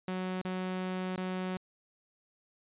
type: tone with dropouts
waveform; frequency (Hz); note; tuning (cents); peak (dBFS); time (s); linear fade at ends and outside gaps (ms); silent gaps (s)
sawtooth; 185; F#3; 0; -29; 0.08-1.57; 2; 0.415-0.45 / 1.161-1.177
effects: resampled to 8000 Hz